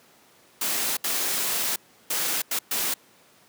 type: noise bursts at uneven times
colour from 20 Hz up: white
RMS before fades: -26 dBFS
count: 5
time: 0.61-0.97 / 1.04-1.76 / 2.1-2.42 / 2.51-2.59 / 2.71-2.94 s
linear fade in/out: 5 ms
effects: pink hiss -56 dBFS RMS until 3.48 s + high-pass 200 Hz 12 dB/octave